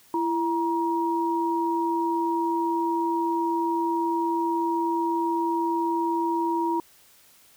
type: tone pair together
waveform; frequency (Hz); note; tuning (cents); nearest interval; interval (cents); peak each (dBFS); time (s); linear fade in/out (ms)
sine; 335.2 / 948.1; E4 / A#5; +29 / +29; octave + tritone; 1800; -25; 0.14-6.8; 2
effects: white hiss -56 dBFS RMS until 7.56 s